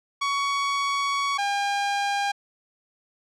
sawtooth tone pair in turn, 1121 / 805.1 Hz, C#6 / G5, +19 / +46 cents, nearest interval tritone, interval 573 cents, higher first, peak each -19 dBFS, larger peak neither, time 0.21-1.38 / 1.38-2.32 s, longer first, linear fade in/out 10 ms, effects low-pass 6000 Hz 12 dB/octave

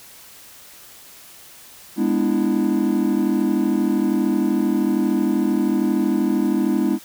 triangle chord, E dominant seventh, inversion first, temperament just, 206 / 247.2 / 296.7 / 329.6 Hz, G#3 / B3 / D4 / E4, -14 / +2 / +18 / 0 cents, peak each -20 dBFS, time 1.96-6.99 s, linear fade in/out 50 ms, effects tanh soft clip ceiling -5 dBFS + white hiss -44 dBFS RMS until 7.04 s

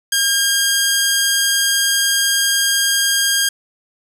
10% pulse tone, 1614 Hz, G#6, 50 cents flat, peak -5 dBFS, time 0.12-3.49 s, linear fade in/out 5 ms, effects none

